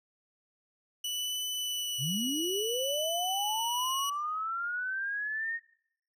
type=tone with vibrato; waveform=sawtooth; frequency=2960 Hz; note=F#7; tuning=in tune; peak=-29 dBFS; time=1.04-4.1 s; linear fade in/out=5 ms; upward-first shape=triangle; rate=0.59 Hz; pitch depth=24 cents each way
type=linear sweep; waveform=sine; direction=up; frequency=116.8 to 1864.7 Hz; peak=-31 dBFS; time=1.98-5.6 s; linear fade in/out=50 ms
effects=noise-tail reverb RT60 0.7 s tail -22 dB re dry